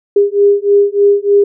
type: beating tone pair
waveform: sine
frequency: 403.1 / 406.4 Hz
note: G4 / G#4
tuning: +48 / -38 cents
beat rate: 3.3 Hz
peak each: -10 dBFS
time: 0.16-1.44 s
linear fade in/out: 5 ms
effects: none